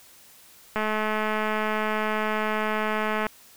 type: click train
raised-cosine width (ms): 0.5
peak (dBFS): -12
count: 540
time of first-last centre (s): 0.76-3.267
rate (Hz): 215
effects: white hiss -52 dBFS RMS until 3.56 s